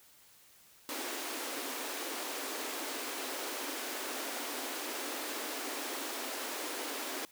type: high-pass noise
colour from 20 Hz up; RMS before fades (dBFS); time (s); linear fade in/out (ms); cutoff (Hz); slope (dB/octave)
pink; -39; 0.89-7.25; 0; 250; 96
effects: white hiss -61 dBFS RMS until 7.31 s